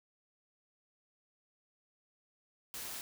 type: noise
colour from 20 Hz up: white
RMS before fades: -43 dBFS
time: 2.74-3.01 s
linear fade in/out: 0 ms
effects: none